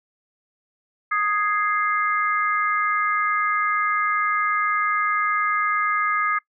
sine chord, Ab major, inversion second, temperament equal, 1244.5 / 1661.2 / 2093 Hz, Eb6 / Ab6 / C7, 0 / 0 / 0 cents, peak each -21 / -26 / -26 dBFS, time 1.11-6.39 s, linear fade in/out 10 ms, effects noise-tail reverb RT60 0.1 s tail -22 dB re dry

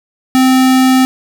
square tone, 259.5 Hz, C4, 14 cents flat, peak -7 dBFS, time 0.35-1.05 s, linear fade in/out 0 ms, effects 8-bit

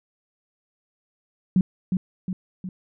sine tone with echo, 185 Hz, F#3, in tune, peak -14 dBFS, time 1.56-1.61 s, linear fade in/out 2 ms, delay 360 ms, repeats 3, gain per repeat -5 dB, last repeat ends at 2.69 s, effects none

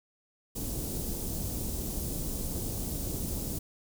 pink band-stop noise, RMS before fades -34 dBFS, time 0.55-3.59 s, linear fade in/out 10 ms, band 390 to 7700 Hz, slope 12 dB/octave, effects none

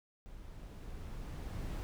brown noise with level ramp, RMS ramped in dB -51 to -38 dBFS, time 0.26-1.83 s, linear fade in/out 0 ms, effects none

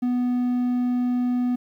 triangle tone, 246.9 Hz, B3, in tune, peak -18 dBFS, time 0.02-1.56 s, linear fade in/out 10 ms, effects 10-bit

